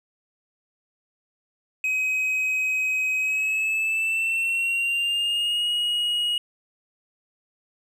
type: tone with pitch glide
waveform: triangle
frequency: 2531 to 2891 Hz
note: D#7 to F#7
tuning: +29 to -41 cents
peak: -20 dBFS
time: 1.84-6.38 s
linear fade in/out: 2 ms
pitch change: +230 cents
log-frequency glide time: 3.18-5.7 s
effects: none